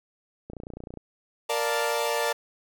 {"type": "click train", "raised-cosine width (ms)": 2, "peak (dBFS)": -25, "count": 15, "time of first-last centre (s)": [0.5, 0.973], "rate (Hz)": 29.6}
{"type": "chord", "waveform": "sawtooth", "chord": "Bb major seventh", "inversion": "none", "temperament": "equal", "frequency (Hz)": [466.2, 587.3, 698.5, 880], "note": ["Bb4", "D5", "F5", "A5"], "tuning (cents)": [0, 0, 0, 0], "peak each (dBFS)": [-25, -25, -30, -27], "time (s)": [1.49, 2.33], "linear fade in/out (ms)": 10}
{"effects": []}